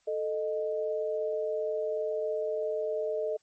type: tone pair together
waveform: sine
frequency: 440 / 617.1 Hz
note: A4 / D#5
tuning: 0 / -14 cents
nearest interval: tritone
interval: 586 cents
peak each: -31 / -31 dBFS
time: 0.07-3.37 s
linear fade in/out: 10 ms
effects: white hiss -70 dBFS RMS until 3.42 s + MP3 32 kbps